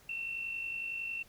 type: tone with amplitude modulation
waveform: sine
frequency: 2700 Hz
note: E7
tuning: 41 cents sharp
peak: -33 dBFS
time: 0.09-1.23 s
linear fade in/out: 5 ms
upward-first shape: sine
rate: 50.9 Hz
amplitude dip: 50%
effects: pink hiss -61 dBFS RMS until 1.28 s